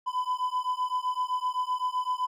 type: beating tone pair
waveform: triangle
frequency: 1001 / 1008.8 Hz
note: B5 / B5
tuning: +23 / +36 cents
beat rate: 7.8 Hz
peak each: -28 dBFS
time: 0.06-2.27 s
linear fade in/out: 20 ms
effects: none